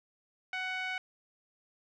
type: tone with low-pass filter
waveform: 5% pulse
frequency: 745 Hz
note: F#5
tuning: 12 cents sharp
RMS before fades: -36 dBFS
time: 0.53-0.98 s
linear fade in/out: 2 ms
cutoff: 2100 Hz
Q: 2.2
effects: none